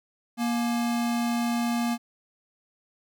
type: tone pair together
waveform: square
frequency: 236.2 / 848.1 Hz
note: A#3 / G#5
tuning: +23 / +36 cents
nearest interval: octave + minor seventh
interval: 2213 cents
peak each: -25 / -37 dBFS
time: 0.37-1.98 s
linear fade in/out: 50 ms
effects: none